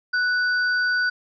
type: tone pair together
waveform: sine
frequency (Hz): 1480 / 4699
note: F#6 / D8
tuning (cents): 0 / 0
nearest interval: octave + minor sixth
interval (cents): 2000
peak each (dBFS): -19 / -31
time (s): 0.13-1.1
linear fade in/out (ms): 10
effects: none